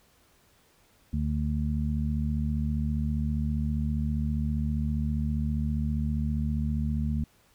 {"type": "harmonic tone", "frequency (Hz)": 75, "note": "D2", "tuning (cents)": 37, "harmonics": [1, 2, 3], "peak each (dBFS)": [-28, -31, -31], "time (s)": [1.13, 7.24], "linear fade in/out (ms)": 5, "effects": ["pink hiss -63 dBFS RMS until 7.54 s"]}